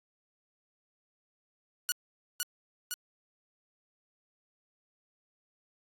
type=tone with echo; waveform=5% pulse; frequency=1459 Hz; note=F#6; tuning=25 cents flat; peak=-16 dBFS; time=1.89-1.92 s; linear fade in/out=0 ms; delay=510 ms; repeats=2; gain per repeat=-3 dB; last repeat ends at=2.94 s; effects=AAC 64 kbps